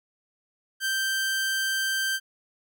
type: tone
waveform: sawtooth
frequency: 1565 Hz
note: G6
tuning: 3 cents flat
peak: -21 dBFS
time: 0.8-2.2 s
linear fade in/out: 50 ms
effects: none